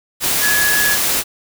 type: tone in noise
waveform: sine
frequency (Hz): 1687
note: G#6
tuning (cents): +27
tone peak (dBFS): -15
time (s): 0.4-0.98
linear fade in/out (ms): 50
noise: white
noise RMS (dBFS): -17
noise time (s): 0.2-1.24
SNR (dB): -1
effects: none

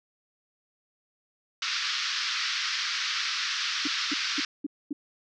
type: band-pass noise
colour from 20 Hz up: white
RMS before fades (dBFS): -30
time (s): 1.62-4.45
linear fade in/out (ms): 2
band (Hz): 1200 to 5500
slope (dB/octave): 48
type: tone bursts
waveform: sine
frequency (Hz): 290.1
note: D4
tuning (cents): -21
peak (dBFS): -27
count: 5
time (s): 3.85-4.93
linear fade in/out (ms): 5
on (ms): 24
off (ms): 240
effects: none

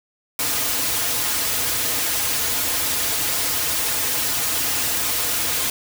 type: noise with comb filter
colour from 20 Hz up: white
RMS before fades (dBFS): -22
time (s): 0.39-5.7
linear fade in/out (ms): 2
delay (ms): 5.2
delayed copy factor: -0.9
effects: none

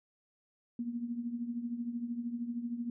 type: tone with tremolo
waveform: sine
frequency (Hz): 237.4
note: A#3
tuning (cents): +32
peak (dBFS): -31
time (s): 0.79-2.9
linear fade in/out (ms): 2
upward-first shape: triangle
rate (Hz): 13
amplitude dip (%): 75
effects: none

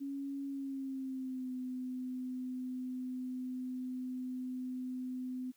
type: tone with pitch glide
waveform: sine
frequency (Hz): 277.2 to 254.2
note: C#4 to C4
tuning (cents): 0 to -50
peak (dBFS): -37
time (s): 0-5.52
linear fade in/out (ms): 20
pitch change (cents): -150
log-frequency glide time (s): 0.46-1.52
effects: white hiss -71 dBFS RMS until 5.56 s + high-pass 60 Hz 12 dB/octave

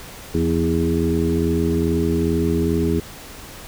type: harmonic tone with a mistuned harmonic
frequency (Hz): 82.41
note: E2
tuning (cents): 0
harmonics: 1 / 2 / 3 / 4 / 5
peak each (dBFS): -23 / -23 / -23 / -23 / -23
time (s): 0.34-3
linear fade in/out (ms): 5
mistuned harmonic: 2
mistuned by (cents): +48
effects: pink hiss -38 dBFS RMS until 3.67 s

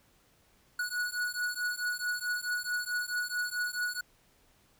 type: beating tone pair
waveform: square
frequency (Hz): 1462 / 1466.6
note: F#6 / F#6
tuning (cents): -21 / -16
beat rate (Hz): 4.6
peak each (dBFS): -35 / -35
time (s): 0.79-4.01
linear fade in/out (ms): 5
effects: pink hiss -66 dBFS RMS until 4.79 s

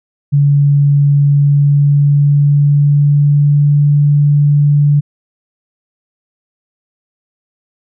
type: tone with pitch glide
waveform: sine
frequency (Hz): 142.9 to 145.48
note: D3 to D3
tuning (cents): -47 to -16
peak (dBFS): -6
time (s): 0.32-5.01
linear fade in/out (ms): 20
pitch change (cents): +31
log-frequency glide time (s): 1.23-3.88
effects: none

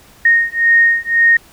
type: beating tone pair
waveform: sine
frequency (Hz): 1854 / 1855.9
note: A#6 / A#6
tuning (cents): -10 / -8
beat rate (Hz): 1.9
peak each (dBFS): -12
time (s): 0.25-1.37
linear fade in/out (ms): 5
effects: pink hiss -45 dBFS RMS until 1.52 s

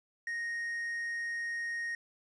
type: tone with quantisation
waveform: triangle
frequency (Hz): 1864.7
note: A#6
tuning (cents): 0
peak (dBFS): -32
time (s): 0.27-1.95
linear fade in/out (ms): 2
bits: 10
effects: resampled to 22050 Hz

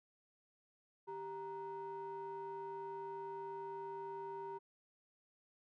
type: ring-modulated tone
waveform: triangle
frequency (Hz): 271.6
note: C#4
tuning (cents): -35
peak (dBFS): -38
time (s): 1.07-4.59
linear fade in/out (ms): 20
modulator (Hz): 664
effects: none

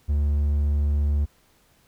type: tone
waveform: triangle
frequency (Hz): 72.8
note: D2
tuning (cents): -15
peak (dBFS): -17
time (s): 0.08-1.26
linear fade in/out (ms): 20
effects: pink hiss -61 dBFS RMS until 1.87 s

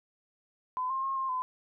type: tone with pitch steps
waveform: sine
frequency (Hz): 1014 / 1062 / 1076 / 1062 / 1018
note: B5 / C6 / C6 / C6 / C6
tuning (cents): +45 / +25 / +48 / +25 / -48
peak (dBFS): -29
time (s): 0.77-1.42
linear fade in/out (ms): 0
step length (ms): 130
effects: none

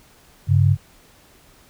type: tone pair together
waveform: sine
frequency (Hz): 98.3 / 139.02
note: G2 / C#3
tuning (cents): +5 / +5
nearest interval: tritone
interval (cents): 600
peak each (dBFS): -14 / -16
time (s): 0.47-0.77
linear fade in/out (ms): 50
effects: pink hiss -52 dBFS RMS until 1.69 s

